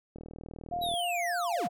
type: click train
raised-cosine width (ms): 2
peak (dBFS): -30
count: 32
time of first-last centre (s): 0.16-0.939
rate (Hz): 39.8
type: tone with vibrato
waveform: sine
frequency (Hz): 698.5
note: F5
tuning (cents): 0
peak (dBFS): -30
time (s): 0.71-1.69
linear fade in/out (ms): 20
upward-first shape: triangle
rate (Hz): 3.4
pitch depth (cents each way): 19
type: linear sweep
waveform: square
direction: down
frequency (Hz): 3951 to 116.54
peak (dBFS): -33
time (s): 0.81-1.68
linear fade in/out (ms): 20
effects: none